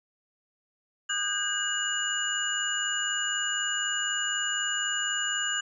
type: tone cluster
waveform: sine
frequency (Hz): 1225 / 1508 / 1612 / 2896 / 7040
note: D#6 / F#6 / G6 / F#7 / A8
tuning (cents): -27 / +32 / +48 / -38 / 0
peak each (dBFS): -38 / -37 / -31 / -31 / -33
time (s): 1.09-5.61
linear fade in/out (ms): 10
effects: none